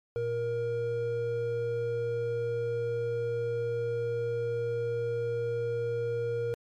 triangle tone pair together, 116.54 / 471.2 Hz, A#2 / A#4, 0 / +19 cents, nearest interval 2 octaves, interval 2419 cents, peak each -34 / -27 dBFS, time 0.16-6.54 s, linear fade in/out 0 ms, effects MP3 64 kbps

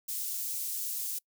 white high-pass noise, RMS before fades -35 dBFS, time 0.08-1.19 s, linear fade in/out 10 ms, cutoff 6700 Hz, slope 12 dB/octave, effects noise-tail reverb RT60 0.1 s tail -26 dB re dry

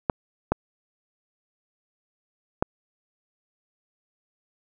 clicks, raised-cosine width 1 ms, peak -6 dBFS, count 3, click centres 0.098 / 0.52 / 2.625 s, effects none

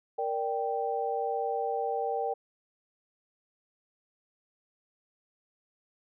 sine chord, G minor, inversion first, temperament equal, 466.2 / 587.3 / 784 Hz, Bb4 / D5 / G5, 0 / 0 / 0 cents, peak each -32 / -36 / -31 dBFS, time 0.18-2.34 s, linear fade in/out 10 ms, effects none

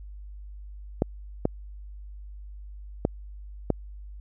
clicks, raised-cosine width 2 ms, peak -8 dBFS, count 4, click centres 1.021 / 1.454 / 3.051 / 3.703 s, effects added 50 Hz sine -39 dBFS peak until 4.2 s

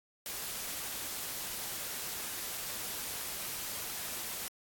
white noise, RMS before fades -39 dBFS, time 0.26-4.48 s, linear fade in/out 0 ms, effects AAC 64 kbps

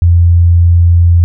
sine tone, 85.9 Hz, F2, 28 cents flat, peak -3 dBFS, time 0.02-1.24 s, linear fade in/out 0 ms, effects none

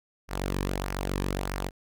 sawtooth tone with flanger, 47.26 Hz, F#1, 37 cents sharp, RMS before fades -31 dBFS, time 0.28-1.71 s, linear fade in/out 50 ms, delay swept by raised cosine 0.26 to 1.46 ms, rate 1.6 Hz, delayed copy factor -0.55, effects none

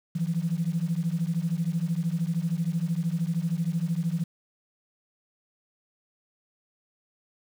sine beating tone pair, 161 / 174 Hz, E3 / F3, -41 / -6 cents, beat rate 13 Hz, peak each -27 dBFS, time 0.15-4.24 s, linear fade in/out 10 ms, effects tanh soft clip ceiling -17 dBFS + 8-bit

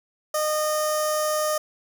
15% pulse tone with notch filter, 612 Hz, D#5, 29 cents flat, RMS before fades -24 dBFS, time 0.34-1.58 s, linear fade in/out 5 ms, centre 2300 Hz, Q 0.58, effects 9-bit

